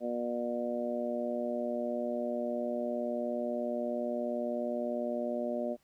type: harmonic tone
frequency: 120.1 Hz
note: B2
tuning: 48 cents flat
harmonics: 2 / 3 / 4 / 5 / 6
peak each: -36 / -40 / -41 / -34 / -45 dBFS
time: 0-5.77 s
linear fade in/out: 50 ms
effects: pink hiss -71 dBFS RMS until 5.83 s